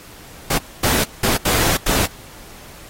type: noise bursts at uneven times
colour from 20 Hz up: pink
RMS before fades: -18 dBFS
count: 5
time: 0.5-0.58 / 0.83-1.04 / 1.23-1.37 / 1.45-1.77 / 1.86-2.06 s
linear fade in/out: 5 ms
effects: pink hiss -41 dBFS RMS until 2.89 s + AAC 48 kbps